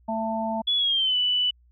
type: harmonic tone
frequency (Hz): 222.4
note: A3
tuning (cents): +19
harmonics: 1 / 3 / 4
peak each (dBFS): -29 / -29 / -29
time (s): 0.08-0.62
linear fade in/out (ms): 10
type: tone with pitch glide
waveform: sine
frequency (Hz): 3399 to 2976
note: G#7 to F#7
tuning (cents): +39 to +9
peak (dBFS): -20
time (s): 0.67-1.51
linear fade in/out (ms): 10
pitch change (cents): -230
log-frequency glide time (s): 0.77-1.16
effects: added 60 Hz sine -55 dBFS peak until 1.71 s